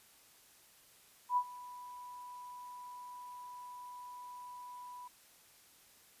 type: tone with ADSR envelope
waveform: sine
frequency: 987 Hz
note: B5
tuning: 1 cent flat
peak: -26 dBFS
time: 1.29-5.08 s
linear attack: 77 ms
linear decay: 65 ms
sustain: -20 dB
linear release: 8 ms
effects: white hiss -63 dBFS RMS until 6.2 s + resampled to 32000 Hz